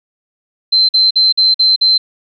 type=tone bursts; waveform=sine; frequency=4097 Hz; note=C8; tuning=37 cents flat; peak=-7 dBFS; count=6; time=0.72-1.98 s; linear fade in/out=10 ms; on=170 ms; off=48 ms; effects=none